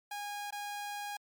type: tone with dropouts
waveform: sawtooth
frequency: 820 Hz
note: G#5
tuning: 22 cents flat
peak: -34 dBFS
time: 0.11-1.17 s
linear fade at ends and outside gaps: 5 ms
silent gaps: 0.507-0.524 s
effects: MP3 96 kbps